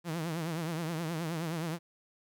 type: tone with vibrato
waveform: sawtooth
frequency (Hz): 164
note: E3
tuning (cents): -9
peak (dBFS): -29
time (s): 0.04-1.79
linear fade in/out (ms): 50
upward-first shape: triangle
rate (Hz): 9.5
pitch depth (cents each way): 130
effects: 11-bit